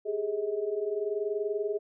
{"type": "tone cluster", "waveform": "sine", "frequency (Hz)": [399.7, 420.2, 638], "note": ["G4", "G#4", "D#5"], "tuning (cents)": [34, 20, 43], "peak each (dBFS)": [-33, -30, -38], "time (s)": [0.05, 1.79], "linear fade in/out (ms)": 20, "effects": []}